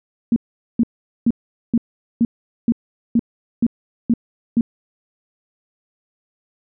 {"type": "tone bursts", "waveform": "sine", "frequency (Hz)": 233.1, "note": "A#3", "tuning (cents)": 0, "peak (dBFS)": -11, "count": 10, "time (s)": [0.32, 4.61], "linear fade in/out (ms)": 2, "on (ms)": 42, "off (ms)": 430, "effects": []}